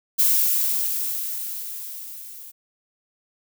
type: noise with level ramp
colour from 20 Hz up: violet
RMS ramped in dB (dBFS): -17 to -41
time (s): 0.18-2.52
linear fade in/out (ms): 20
effects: none